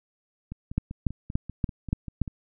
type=two click trains; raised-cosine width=5 ms; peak=-11 / -23 dBFS; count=6 / 10; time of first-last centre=0.78-2.217 / 0.52-2.278 s; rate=3.48 / 5.12 Hz; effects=none